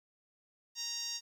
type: tone with band-pass filter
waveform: 10% pulse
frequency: 932.3 Hz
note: A#5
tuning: in tune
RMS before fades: -39 dBFS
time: 0.75-1.21 s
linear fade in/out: 50 ms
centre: 5800 Hz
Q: 3.1
effects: 11-bit